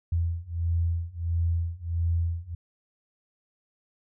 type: beating tone pair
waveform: sine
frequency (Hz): 83.6 / 85.1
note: E2 / F2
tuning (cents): +25 / -44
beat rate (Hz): 1.5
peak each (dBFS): -28 / -27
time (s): 0.12-2.55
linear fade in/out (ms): 5
effects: none